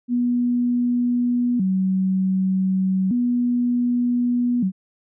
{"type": "tone with vibrato", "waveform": "sine", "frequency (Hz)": 214.4, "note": "A3", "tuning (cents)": -45, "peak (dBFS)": -17, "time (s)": [0.08, 4.72], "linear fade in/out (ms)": 50, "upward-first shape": "square", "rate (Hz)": 0.33, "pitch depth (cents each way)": 220, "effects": []}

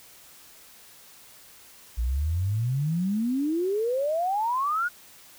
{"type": "exponential sweep", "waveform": "sine", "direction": "up", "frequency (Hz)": [55.8, 1480], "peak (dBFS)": -23, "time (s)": [1.97, 4.89], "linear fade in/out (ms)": 20, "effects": ["white hiss -51 dBFS RMS until 5.38 s"]}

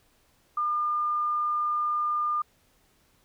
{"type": "tone", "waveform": "sine", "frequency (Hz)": 1206, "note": "D6", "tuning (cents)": 46, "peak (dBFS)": -24, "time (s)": [0.57, 2.42], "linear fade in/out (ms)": 5, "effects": ["pink hiss -65 dBFS RMS until 3.24 s"]}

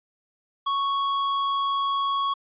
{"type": "tone", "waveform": "square", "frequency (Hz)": 1108.7, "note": "C#6", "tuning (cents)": 0, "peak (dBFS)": -23, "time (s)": [0.66, 2.34], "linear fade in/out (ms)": 10, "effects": ["resampled to 8000 Hz"]}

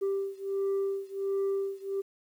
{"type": "beating tone pair", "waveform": "sine", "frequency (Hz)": [392, 393.4], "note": ["G4", "G4"], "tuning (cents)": [0, 6], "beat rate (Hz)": 1.4, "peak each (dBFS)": [-29, -30], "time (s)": [0.01, 2.02], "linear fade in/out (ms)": 20, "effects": ["tanh soft clip ceiling -25 dBFS", "10-bit"]}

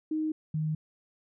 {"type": "tone pair in turn", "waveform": "sine", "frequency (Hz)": [311.6, 155.41], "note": ["D#4", "D#3"], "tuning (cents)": [3, -2], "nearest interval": "octave", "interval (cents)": 1205, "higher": "first", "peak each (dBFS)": -27, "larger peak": "neither", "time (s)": [[0.11, 0.32], [0.54, 0.75]], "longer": "neither", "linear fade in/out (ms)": 5, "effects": []}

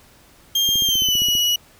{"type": "tone with pitch glide", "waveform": "35% pulse", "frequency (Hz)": [3204, 2921], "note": ["G7", "F#7"], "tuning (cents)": [37, -23], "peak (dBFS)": -14, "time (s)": [0.55, 1.56], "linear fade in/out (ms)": 5, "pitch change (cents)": -160, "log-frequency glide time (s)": [0.84, 1.2]}
{"type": "click train", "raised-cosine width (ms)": 3, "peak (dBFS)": -20, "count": 11, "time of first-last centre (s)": [0.69, 1.352], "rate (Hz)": 15.1}
{"effects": ["pink hiss -51 dBFS RMS until 1.79 s"]}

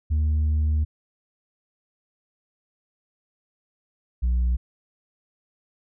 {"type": "tone pair in turn", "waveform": "sine", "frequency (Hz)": [76.6, 60.8], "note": ["D#2", "B1"], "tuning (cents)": [-27, -26], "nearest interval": "major third", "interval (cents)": 399, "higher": "first", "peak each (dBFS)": -16, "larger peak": "neither", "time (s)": [[0.1, 0.85], [4.22, 4.57]], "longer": "first", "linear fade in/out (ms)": 20, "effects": ["tanh soft clip ceiling -18 dBFS"]}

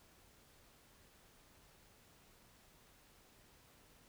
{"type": "silence", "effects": ["pink hiss -66 dBFS RMS until 4.08 s"]}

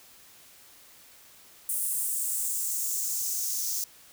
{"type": "noise with high-pass filter sweep", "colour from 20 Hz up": "blue", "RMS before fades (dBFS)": -30, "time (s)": [1.69, 3.84], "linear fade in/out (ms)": 2, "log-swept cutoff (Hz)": [9400, 5600], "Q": 2.8, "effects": ["white hiss -54 dBFS RMS until 4.12 s"]}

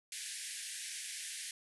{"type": "band-pass noise", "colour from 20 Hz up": "white", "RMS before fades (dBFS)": -44, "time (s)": [0.12, 1.51], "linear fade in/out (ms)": 2, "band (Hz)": [1600, 11000], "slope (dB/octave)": 96, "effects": []}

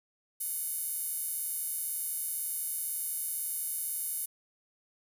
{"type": "tone with high-pass filter", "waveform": "sawtooth", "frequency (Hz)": 738, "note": "F#5", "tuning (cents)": -5, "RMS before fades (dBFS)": -35, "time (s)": [0.4, 4.26], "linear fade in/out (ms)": 10, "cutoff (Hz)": 11000, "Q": 2.9, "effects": []}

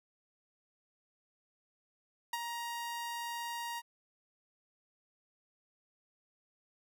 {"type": "tone with ADSR envelope", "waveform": "sawtooth", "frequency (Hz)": 941, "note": "A#5", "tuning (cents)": 16, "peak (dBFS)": -28, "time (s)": [2.33, 3.82], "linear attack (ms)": 4, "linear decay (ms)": 33, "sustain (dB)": -6, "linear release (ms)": 39, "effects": []}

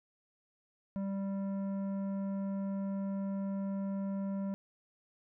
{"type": "tone with tanh clipping", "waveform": "sine", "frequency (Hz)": 196, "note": "G3", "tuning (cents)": 0, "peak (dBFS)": -35, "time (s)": [0.96, 4.54], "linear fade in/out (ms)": 0, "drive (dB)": 11, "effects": []}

